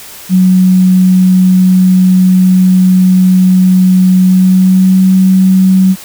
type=tone with pitch glide; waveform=sine; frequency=185 to 188.23 Hz; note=F#3 to F#3; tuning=0 to +30 cents; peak=-3 dBFS; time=0.29-5.96 s; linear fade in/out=50 ms; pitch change=+30 cents; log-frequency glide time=4.21-5.07 s; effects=white hiss -30 dBFS RMS until 6.04 s